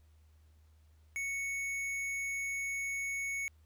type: tone with hard clipping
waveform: triangle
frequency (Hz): 2217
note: C#7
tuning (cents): 0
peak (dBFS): -36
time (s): 1.16-3.48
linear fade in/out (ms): 0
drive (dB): 14
effects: added 77 Hz sine -60 dBFS peak until 3.65 s + pink hiss -75 dBFS RMS until 3.65 s